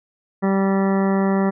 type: harmonic tone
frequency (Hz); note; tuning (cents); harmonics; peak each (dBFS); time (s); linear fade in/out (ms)
194.4; G3; -14; 1 / 2 / 3 / 4 / 5 / 6 / 7 / 9 / 10; -17 / -23 / -27 / -29 / -31 / -33 / -34 / -36 / -37; 0.42-1.51; 20
effects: none